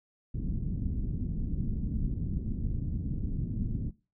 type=low-pass noise; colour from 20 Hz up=pink; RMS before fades=-32 dBFS; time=0.34-3.91 s; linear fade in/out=10 ms; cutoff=240 Hz; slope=24 dB/octave; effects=noise-tail reverb RT60 0.3 s tail -20 dB re dry